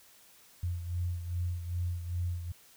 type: beating tone pair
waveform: sine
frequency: 87.31 / 89.81 Hz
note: F2 / F2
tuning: 0 / +49 cents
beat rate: 2.5 Hz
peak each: -32 / -39 dBFS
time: 0.63-2.52 s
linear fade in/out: 5 ms
effects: white hiss -59 dBFS RMS until 2.76 s